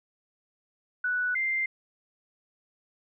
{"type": "tone pair in turn", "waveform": "sine", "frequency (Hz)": [1480, 2093], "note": ["F#6", "C7"], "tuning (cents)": [0, 0], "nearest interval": "tritone", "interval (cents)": 600, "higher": "second", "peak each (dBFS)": -25, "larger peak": "neither", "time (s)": [[1.04, 1.35], [1.35, 1.66]], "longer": "neither", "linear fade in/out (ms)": 5, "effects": []}